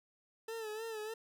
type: tone with vibrato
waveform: 40% pulse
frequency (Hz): 440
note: A4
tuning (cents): 0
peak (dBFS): -39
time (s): 0.48-1.14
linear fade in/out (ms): 5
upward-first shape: sine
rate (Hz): 3.3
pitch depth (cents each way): 65
effects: none